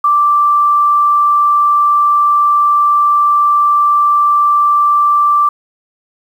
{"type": "tone", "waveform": "sine", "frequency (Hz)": 1173, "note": "D6", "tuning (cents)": -2, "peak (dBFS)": -7, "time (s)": [0.04, 5.49], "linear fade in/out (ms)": 5, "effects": ["7-bit"]}